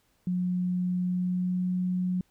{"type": "tone with pitch glide", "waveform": "sine", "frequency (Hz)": [180.4, 181.97], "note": ["F#3", "F#3"], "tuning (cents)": [-44, -29], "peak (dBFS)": -25, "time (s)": [0.27, 2.21], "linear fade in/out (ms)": 2, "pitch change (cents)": 15, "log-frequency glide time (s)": [1.04, 1.69], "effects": ["pink hiss -69 dBFS RMS until 2.3 s"]}